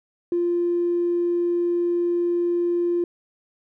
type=tone with tanh clipping; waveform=triangle; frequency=347.4 Hz; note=F4; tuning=9 cents flat; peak=-19 dBFS; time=0.32-3.04 s; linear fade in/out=2 ms; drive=4 dB; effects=none